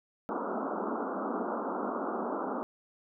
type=band-pass noise; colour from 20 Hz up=pink; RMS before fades=-34 dBFS; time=0.29-2.63 s; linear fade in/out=0 ms; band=200 to 1400 Hz; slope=96 dB/octave; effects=none